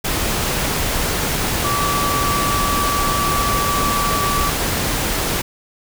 sine tone in noise, 1153 Hz, D6, 32 cents flat, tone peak -19 dBFS, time 1.64-4.5 s, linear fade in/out 10 ms, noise pink, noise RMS -20 dBFS, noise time 0.04-5.42 s, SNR -2 dB, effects none

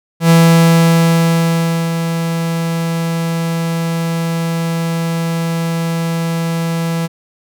45% pulse tone with ADSR envelope, 165.9 Hz, E3, 11 cents sharp, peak -5 dBFS, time 0.2-7.08 s, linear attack 98 ms, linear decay 1600 ms, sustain -10 dB, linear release 28 ms, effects none

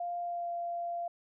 sine tone with pitch glide, 698.5 to 690.1 Hz, F5 to F5, 0 to -21 cents, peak -33 dBFS, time 0-1.08 s, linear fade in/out 5 ms, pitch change -21 cents, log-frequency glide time 0.2-0.51 s, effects none

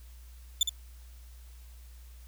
30% pulse tone with echo, 3520 Hz, A7, in tune, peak -19 dBFS, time 0.61-0.63 s, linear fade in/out 2 ms, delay 63 ms, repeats 1, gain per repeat -6 dB, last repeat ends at 0.693 s, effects added 60 Hz sine -47 dBFS peak until 2.27 s + white hiss -61 dBFS RMS until 2.27 s

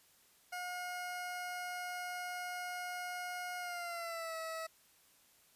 20% pulse tone with pitch glide, 719 to 648 Hz, F#5 to E5, -50 to -30 cents, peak -35 dBFS, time 0.52-4.67 s, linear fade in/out 10 ms, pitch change -180 cents, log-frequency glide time 3.59-4.36 s, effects white hiss -67 dBFS RMS until 5.55 s + resampled to 32000 Hz

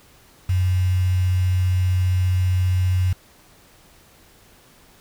sine tone with quantisation, 91.5 Hz, F#2, 19 cents flat, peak -16 dBFS, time 0.49-3.13 s, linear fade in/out 5 ms, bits 6, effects pink hiss -52 dBFS RMS until 5 s

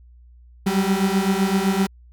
35% pulse beating tone pair, 189.7 / 197.5 Hz, F#3 / G3, +43 / +13 cents, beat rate 7.8 Hz, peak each -19 dBFS, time 0.66-1.87 s, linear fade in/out 10 ms, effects added 60 Hz sine -45 dBFS peak until 2.12 s

